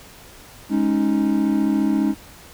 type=chord; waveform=triangle; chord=Ab suspended fourth; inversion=none; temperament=just; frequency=207.7 / 276.9 / 311.5 Hz; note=Ab3 / Db4 / Eb4; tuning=0 / -2 / +2 cents; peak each=-19 dBFS; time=0.69-2.15 s; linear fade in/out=50 ms; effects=pink hiss -44 dBFS RMS until 2.53 s